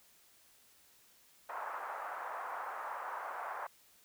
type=band-pass noise; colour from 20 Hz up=pink; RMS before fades=-42 dBFS; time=1.49-3.67 s; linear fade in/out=5 ms; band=740 to 1400 Hz; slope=24 dB/octave; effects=white hiss -65 dBFS RMS until 4.04 s